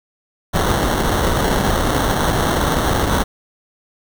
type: noise with sample-and-hold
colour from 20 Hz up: pink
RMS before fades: -17 dBFS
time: 0.53-3.24 s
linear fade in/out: 20 ms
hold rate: 2450 Hz
effects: none